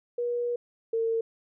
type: tone pair in turn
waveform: sine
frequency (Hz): 481.1 / 454.1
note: B4 / A#4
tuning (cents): -45 / -45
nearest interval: minor second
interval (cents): 100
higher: first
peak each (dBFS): -26 / -24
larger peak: second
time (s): 0.18-0.56 / 0.93-1.21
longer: first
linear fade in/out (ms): 5
effects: none